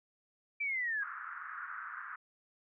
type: linear sweep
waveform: sine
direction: down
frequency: 2349 to 1599 Hz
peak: -32 dBFS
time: 0.6-1.04 s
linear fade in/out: 10 ms
type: band-pass noise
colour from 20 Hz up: white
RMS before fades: -44 dBFS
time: 1.02-2.16 s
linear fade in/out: 5 ms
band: 1200 to 1600 Hz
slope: 48 dB/octave
effects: none